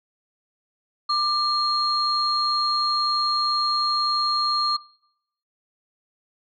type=tone pair together; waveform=sine; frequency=1190 / 4241 Hz; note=D6 / C8; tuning=+22 / +23 cents; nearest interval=octave + minor seventh; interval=2201 cents; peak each=-21 / -22 dBFS; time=1.09-4.77 s; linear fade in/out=10 ms; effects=noise-tail reverb RT60 0.8 s tail -25 dB re dry + tanh soft clip ceiling -11 dBFS